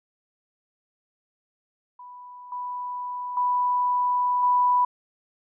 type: tone with level steps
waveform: sine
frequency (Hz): 987.8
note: B5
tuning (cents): 0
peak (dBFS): -40 / -29 / -20 / -17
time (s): 1.99-4.85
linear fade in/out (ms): 5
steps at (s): 2.52 / 3.37 / 4.43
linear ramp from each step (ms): 2
effects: none